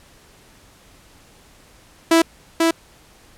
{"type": "tone with echo", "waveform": "sawtooth", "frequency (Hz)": 329.6, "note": "E4", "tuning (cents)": 0, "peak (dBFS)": -7, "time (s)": [2.11, 2.22], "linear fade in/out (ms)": 5, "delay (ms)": 490, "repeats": 1, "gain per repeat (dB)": -3, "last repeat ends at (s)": 2.71, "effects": ["pink hiss -50 dBFS RMS until 3.37 s", "low-pass 12000 Hz 12 dB/octave"]}